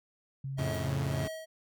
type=tone with pitch glide; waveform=sine; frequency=135.8 to 138.41 Hz; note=C#3 to C#3; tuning=-35 to -2 cents; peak=-34 dBFS; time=0.44-1.24 s; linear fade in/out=5 ms; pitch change=+33 cents; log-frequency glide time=0.88-1.13 s
type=tone with tremolo; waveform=square; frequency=639 Hz; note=D#5; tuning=46 cents sharp; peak=-36 dBFS; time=0.57-1.46 s; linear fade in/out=20 ms; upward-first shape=triangle; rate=1.8 Hz; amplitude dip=100%
type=chord; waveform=sawtooth; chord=F augmented; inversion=none; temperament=equal; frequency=87.31 / 110 / 138.59 Hz; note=F2 / A2 / C#3; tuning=0 / 0 / 0 cents; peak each=-33 dBFS; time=0.58-1.28 s; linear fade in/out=10 ms
type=noise with exponential decay; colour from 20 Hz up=violet; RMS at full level=-45 dBFS; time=0.74-0.91 s; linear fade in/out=5 ms; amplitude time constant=35 ms
effects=none